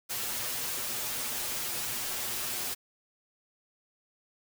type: noise with comb filter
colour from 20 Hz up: white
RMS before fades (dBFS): -34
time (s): 0.09-2.75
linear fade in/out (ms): 20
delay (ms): 8.2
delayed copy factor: +0.75
effects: none